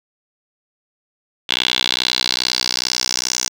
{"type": "tone with band-pass filter sweep", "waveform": "10% pulse", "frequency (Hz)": 62.4, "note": "B1", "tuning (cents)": 19, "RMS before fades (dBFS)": -20, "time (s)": [1.49, 3.49], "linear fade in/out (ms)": 5, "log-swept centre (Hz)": [3300, 6100], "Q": 4.1, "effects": []}